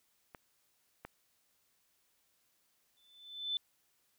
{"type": "clicks", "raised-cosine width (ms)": 0.5, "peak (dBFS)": [-33, -29], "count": 2, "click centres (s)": [0.348, 1.05]}
{"type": "tone with exponential growth", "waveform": "sine", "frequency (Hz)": 3520, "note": "A7", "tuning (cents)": 0, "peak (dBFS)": -30, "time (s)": [2.97, 3.57], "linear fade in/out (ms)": 1, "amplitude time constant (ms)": 130}
{"effects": ["white hiss -75 dBFS RMS until 4.18 s"]}